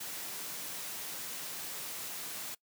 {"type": "high-pass noise", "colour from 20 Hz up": "white", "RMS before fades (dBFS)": -41, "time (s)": [0, 2.55], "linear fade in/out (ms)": 10, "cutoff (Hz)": 110, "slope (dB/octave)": 48, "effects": ["noise-tail reverb RT60 0.1 s tail -22 dB re dry"]}